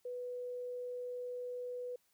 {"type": "tone", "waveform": "sine", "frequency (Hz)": 493.9, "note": "B4", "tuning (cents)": 0, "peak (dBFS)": -39, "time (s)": [0.05, 1.96], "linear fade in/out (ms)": 5, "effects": ["white hiss -75 dBFS RMS until 2.13 s"]}